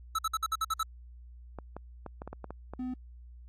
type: tone bursts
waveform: square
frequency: 1307 Hz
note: E6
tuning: 15 cents flat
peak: -28 dBFS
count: 8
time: 0.15-0.831 s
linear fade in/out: 5 ms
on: 37 ms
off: 55 ms
type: clicks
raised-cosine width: 1 ms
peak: -26 dBFS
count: 9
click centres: 1.587 / 1.766 / 2.063 / 2.219 / 2.276 / 2.33 / 2.443 / 2.506 / 2.736 s
type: tone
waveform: triangle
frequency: 253.3 Hz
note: B3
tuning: 44 cents sharp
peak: -31 dBFS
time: 2.79-2.94 s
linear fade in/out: 5 ms
effects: added 60 Hz sine -47 dBFS peak until 3.48 s + AAC 48 kbps